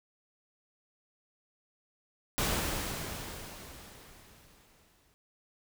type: noise with exponential decay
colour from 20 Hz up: pink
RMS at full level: -29 dBFS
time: 2.38-5.14 s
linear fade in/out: 0 ms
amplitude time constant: 600 ms
effects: none